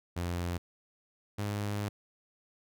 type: tone pair in turn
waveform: sawtooth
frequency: 87.31 / 102.96 Hz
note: F2 / G#2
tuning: 0 / -15 cents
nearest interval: minor third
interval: 285 cents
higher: second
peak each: -28 dBFS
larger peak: neither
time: 0.16-0.58 / 1.38-1.89 s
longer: second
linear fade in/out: 10 ms
effects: none